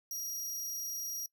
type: tone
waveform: 25% pulse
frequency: 5710 Hz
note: F8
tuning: 37 cents sharp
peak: -32 dBFS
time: 0.11-1.26 s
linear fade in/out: 2 ms
effects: noise-tail reverb RT60 0.1 s tail -22 dB re dry